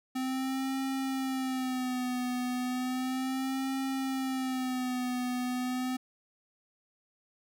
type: tone with vibrato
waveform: square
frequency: 257.9 Hz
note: C4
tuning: 25 cents flat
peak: -31 dBFS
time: 0.15-5.97 s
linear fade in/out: 10 ms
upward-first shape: sine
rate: 0.34 Hz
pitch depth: 62 cents each way
effects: none